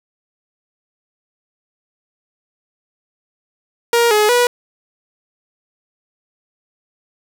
sawtooth tone with pitch steps, 470.6 / 422.6 / 486.9 Hz, A#4 / G#4 / B4, +16 / +30 / -25 cents, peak -7 dBFS, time 3.93-4.47 s, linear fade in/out 2 ms, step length 180 ms, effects none

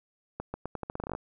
accelerating click train, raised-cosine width 1 ms, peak -20 dBFS, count 14, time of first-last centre 0.4-1.15 s, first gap 140 ms, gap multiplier 0.83, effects none

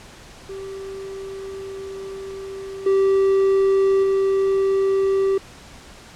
triangle tone with level steps, 388.6 Hz, G4, 15 cents flat, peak -28 / -12 / -14 dBFS, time 0.49-5.38 s, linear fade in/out 5 ms, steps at 2.86 / 4.03 s, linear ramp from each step 5 ms, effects pink hiss -43 dBFS RMS until 6.15 s + low-pass 8000 Hz 12 dB/octave

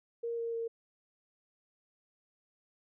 sine tone with pitch steps, 466.8 / 463 / 459.3 Hz, A#4 / A#4 / A#4, +2 / -12 / -26 cents, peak -33 dBFS, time 0.23-0.68 s, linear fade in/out 10 ms, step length 150 ms, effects none

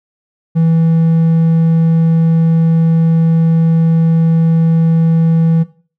triangle tone, 163.8 Hz, E3, 11 cents flat, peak -6 dBFS, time 0.55-5.64 s, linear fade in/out 20 ms, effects noise-tail reverb RT60 0.4 s tail -17 dB re dry

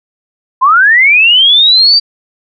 sine linear sweep, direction up, 992 to 4699 Hz, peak -3 dBFS, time 0.61-2 s, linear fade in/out 20 ms, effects none

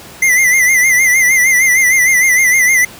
square tone with vibrato, 2042 Hz, C7, 43 cents flat, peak -8 dBFS, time 0.22-2.85 s, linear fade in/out 5 ms, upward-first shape sine, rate 6.5 Hz, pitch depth 76 cents each way, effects pink hiss -34 dBFS RMS until 2.99 s + high-pass 80 Hz 12 dB/octave

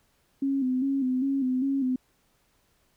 sine tone with vibrato, 264.5 Hz, C4, 19 cents sharp, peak -23 dBFS, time 0.42-1.96 s, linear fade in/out 5 ms, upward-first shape square, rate 2.5 Hz, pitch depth 61 cents each way, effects pink hiss -68 dBFS RMS until 2.96 s

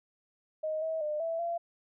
sine tone with pitch steps, 624 / 642 / 603 / 660 / 682 Hz, D#5 / E5 / D5 / E5 / F5, +5 / -46 / +46 / +2 / -41 cents, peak -30 dBFS, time 0.63-1.58 s, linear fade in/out 10 ms, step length 190 ms, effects none

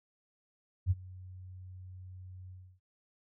sine tone with ADSR envelope, 92.2 Hz, F#2, 6 cents flat, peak -22 dBFS, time 0.86-2.8 s, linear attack 47 ms, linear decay 32 ms, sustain -23 dB, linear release 300 ms, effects none

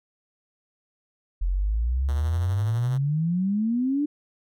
sine exponential sweep, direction up, 42.23 to 300 Hz, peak -21 dBFS, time 1.41-4.06 s, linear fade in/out 10 ms
5% pulse tone with tremolo, 120.9 Hz, B2, 36 cents flat, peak -27 dBFS, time 2.08-2.98 s, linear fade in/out 10 ms, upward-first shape sine, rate 12 Hz, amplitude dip 40%
effects none

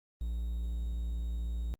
triangle tone with quantisation, 57.7 Hz, A#1, 17 cents flat, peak -30 dBFS, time 0.21-1.74 s, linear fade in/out 0 ms, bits 10, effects Opus 24 kbps

